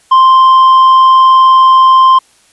sine tone with tanh clipping, 1046.5 Hz, C6, in tune, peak -3 dBFS, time 0.11-2.19 s, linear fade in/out 10 ms, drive 4 dB, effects white hiss -48 dBFS RMS until 2.52 s + resampled to 24000 Hz

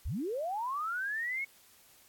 sine linear sweep, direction up, 36.71 to 2217 Hz, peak -32 dBFS, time 0.05-1.45 s, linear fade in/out 10 ms, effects white hiss -61 dBFS RMS until 2.08 s + AAC 64 kbps

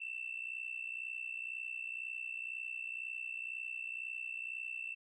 sine tone with amplitude modulation, 2674 Hz, E7, 24 cents sharp, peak -35 dBFS, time 0-4.95 s, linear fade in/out 20 ms, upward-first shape sine, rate 62 Hz, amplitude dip 85%, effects tanh soft clip ceiling -32 dBFS

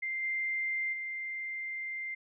sine tone with level steps, 2093 Hz, C7, in tune, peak -32 / -30 / -35 dBFS, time 0.02-2.15 s, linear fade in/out 10 ms, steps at 0.22 / 0.92 s, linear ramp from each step 20 ms, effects none

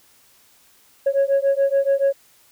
sine beating tone pair, 548 / 555 Hz, C#5 / C#5, -20 / +2 cents, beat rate 7 Hz, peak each -17 dBFS, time 1.06-2.13 s, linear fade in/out 10 ms, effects tanh soft clip ceiling -12 dBFS + white hiss -55 dBFS RMS until 2.51 s

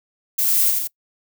violet noise with echo, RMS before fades -19 dBFS, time 0.38-0.71 s, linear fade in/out 10 ms, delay 83 ms, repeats 2, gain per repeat -3 dB, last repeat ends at 0.876 s, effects noise-tail reverb RT60 0.1 s tail -23 dB re dry

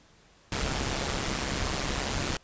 pink noise with amplitude modulation, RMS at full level -27 dBFS, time 0.52-2.37 s, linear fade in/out 2 ms, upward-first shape sine, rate 135 Hz, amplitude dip 70%, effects pink hiss -59 dBFS RMS until 2.43 s + resampled to 16000 Hz

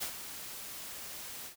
white noise with ADSR envelope, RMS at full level -35 dBFS, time 0-1.56 s, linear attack 21 ms, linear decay 93 ms, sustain -9 dB, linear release 100 ms, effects none

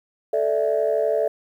sine chord, A suspended fourth, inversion none, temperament equal, 440 / 587.3 / 659.3 Hz, A4 / D5 / E5, 0 / 0 / 0 cents, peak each -22 dBFS, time 0.33-1.28 s, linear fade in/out 5 ms, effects tanh soft clip ceiling -11 dBFS + 9-bit

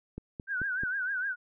click train, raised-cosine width 3 ms, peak -25 dBFS, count 4, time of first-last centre 0.18-0.835 s, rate 4.58 Hz
sine tone with vibrato, 1539 Hz, G6, 32 cents flat, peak -29 dBFS, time 0.47-1.36 s, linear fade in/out 50 ms, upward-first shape triangle, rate 6.6 Hz, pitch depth 130 cents each way
effects none

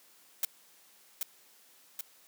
blue noise with echo, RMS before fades -29 dBFS, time 0.43-0.45 s, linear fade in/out 2 ms, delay 780 ms, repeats 2, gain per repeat -4 dB, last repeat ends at 2.01 s, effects white hiss -61 dBFS RMS until 2.27 s + high-pass 200 Hz 12 dB/octave

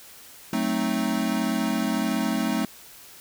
square chord, F# diminished seventh, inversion none, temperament equal with one note detuned, 185.96 / 220 / 261.6 / 311.1 Hz, F#3 / A3 / C4 / Eb4, +9 / 0 / 0 / 0 cents, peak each -32 / -27 / -29 / -31 dBFS, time 0.53-2.65 s, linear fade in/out 2 ms, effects white hiss -47 dBFS RMS until 3.2 s

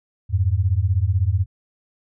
sine beating tone pair, 86.1 / 102.1 Hz, F2 / G#2, -24 / -29 cents, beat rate 16 Hz, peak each -19 / -19 dBFS, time 0.29-1.46 s, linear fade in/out 50 ms, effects none

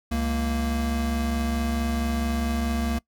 square tone pair together, 68.8 / 231 Hz, C#2 / A#3, -12 / -16 cents, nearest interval octave + major sixth, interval 2096 cents, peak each -27 dBFS, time 0.11-2.99 s, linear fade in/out 10 ms, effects noise-tail reverb RT60 0.1 s tail -22 dB re dry

